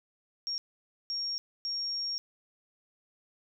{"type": "tone bursts at uneven times", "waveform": "sine", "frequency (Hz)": 5560, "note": "F8", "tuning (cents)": -9, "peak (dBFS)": -31, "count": 3, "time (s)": [[0.47, 0.58], [1.1, 1.38], [1.65, 2.18]], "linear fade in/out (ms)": 0, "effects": []}